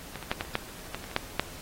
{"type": "clicks", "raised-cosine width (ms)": 0.3, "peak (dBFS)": [-21, -23, -11, -15, -28, -11, -30, -17, -25, -26, -7, -6], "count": 12, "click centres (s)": [0.157, 0.227, 0.315, 0.409, 0.45, 0.554, 0.793, 0.946, 1.041, 1.114, 1.164, 1.396], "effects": ["pink hiss -45 dBFS RMS until 1.61 s", "AAC 48 kbps"]}